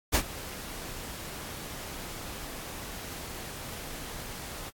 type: noise with ADSR envelope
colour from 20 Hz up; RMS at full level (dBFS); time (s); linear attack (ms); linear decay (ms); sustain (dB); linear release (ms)
pink; -22; 0.12-4.71; 29; 71; -18; 29
effects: AAC 64 kbps

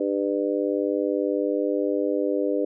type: harmonic tone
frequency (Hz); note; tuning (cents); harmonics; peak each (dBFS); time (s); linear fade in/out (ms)
99.9; G2; +33; 3 / 4 / 5 / 6; -26 / -27 / -26 / -30; 0-2.65; 5
effects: none

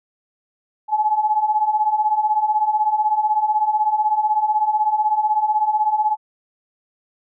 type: beating tone pair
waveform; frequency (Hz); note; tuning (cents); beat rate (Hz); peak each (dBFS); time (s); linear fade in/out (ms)
sine; 842 / 858; G#5 / A5; +24 / -44; 16; -21 / -17; 0.88-6.17; 50
effects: none

